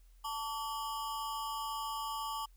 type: ring-modulated tone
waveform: square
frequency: 1015 Hz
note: B5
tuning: 47 cents sharp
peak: -34 dBFS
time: 0.24-2.46 s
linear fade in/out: 10 ms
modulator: 129 Hz
effects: added 42 Hz sine -57 dBFS peak until 2.56 s + white hiss -73 dBFS RMS until 2.56 s